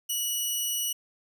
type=tone; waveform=10% pulse; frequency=2930 Hz; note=F#7; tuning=18 cents flat; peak=-19 dBFS; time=0.09-0.93 s; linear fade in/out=10 ms; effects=none